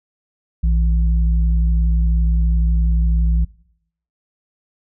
sine tone pair together, 58.91 / 164.81 Hz, A#1 / E3, +19 / 0 cents, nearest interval octave + tritone, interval 1781 cents, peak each -13 / -24 dBFS, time 0.63-3.45 s, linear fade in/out 10 ms, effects noise-tail reverb RT60 0.7 s tail -21 dB re dry

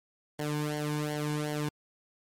sawtooth tone with flanger, 149.7 Hz, D3, 33 cents sharp, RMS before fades -32 dBFS, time 0.39-1.69 s, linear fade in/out 5 ms, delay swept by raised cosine 0.79 to 1.58 ms, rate 2.7 Hz, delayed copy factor -0.9, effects MP3 64 kbps

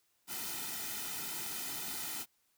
white noise with comb filter, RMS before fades -40 dBFS, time 0.27-2.26 s, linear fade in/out 50 ms, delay 1.8 ms, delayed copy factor -0.75, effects white hiss -75 dBFS RMS until 2.57 s

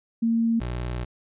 sine / 25% pulse tone pair in turn, 229 / 60.65 Hz, A#3 / B1, -31 / -31 cents, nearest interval octave + major seventh, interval 2300 cents, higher first, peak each -19 / -24 dBFS, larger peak first, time 0.22-0.6 / 0.6-1.05 s, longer second, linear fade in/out 10 ms, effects resampled to 8000 Hz

